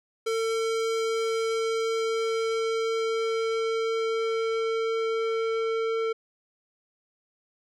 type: tone with low-pass filter sweep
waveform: square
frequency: 450.5 Hz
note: A4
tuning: 41 cents sharp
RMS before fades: -27 dBFS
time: 0.26-6.13 s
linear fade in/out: 10 ms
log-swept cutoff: 9000 to 2600 Hz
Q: 0.72
effects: none